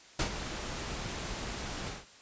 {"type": "noise with ADSR envelope", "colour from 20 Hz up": "pink", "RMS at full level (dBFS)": -28, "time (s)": [0.19, 2.06], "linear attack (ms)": 6, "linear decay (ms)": 89, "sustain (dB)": -10, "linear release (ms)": 180, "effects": ["white hiss -55 dBFS RMS until 2.21 s", "resampled to 16000 Hz"]}